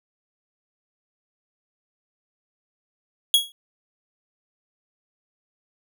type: tone with exponential decay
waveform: 45% pulse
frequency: 3322 Hz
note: G#7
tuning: in tune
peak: -10 dBFS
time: 3.34-3.52 s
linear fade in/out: 1 ms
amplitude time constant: 38 ms
effects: none